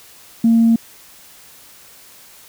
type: tone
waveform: sine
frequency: 228.8 Hz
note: A#3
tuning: 32 cents flat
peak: -8 dBFS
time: 0.44-0.76 s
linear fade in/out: 5 ms
effects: tanh soft clip ceiling -5 dBFS + white hiss -44 dBFS RMS until 2.48 s